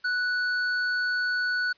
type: tone with hard clipping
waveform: sine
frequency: 1480 Hz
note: F#6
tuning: in tune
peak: -26 dBFS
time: 0.04-1.73 s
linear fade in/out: 10 ms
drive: 13 dB
effects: white hiss -62 dBFS RMS until 1.77 s + resampled to 11025 Hz